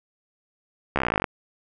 slowing click train, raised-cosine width 0.5 ms, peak -7 dBFS, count 17, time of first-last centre 0.96-1.242 s, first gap 14 ms, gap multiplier 1.03, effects none

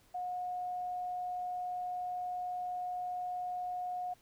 sine tone, 723 Hz, F#5, 40 cents flat, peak -35 dBFS, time 0.14-4.14 s, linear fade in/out 10 ms, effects pink hiss -66 dBFS RMS until 4.21 s

